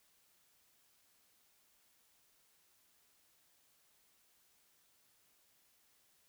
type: silence
effects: white hiss -72 dBFS RMS until 6.28 s